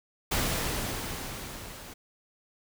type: noise with level ramp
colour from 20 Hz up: pink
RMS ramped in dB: -27 to -45 dBFS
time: 0.31-1.94 s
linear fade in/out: 10 ms
effects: none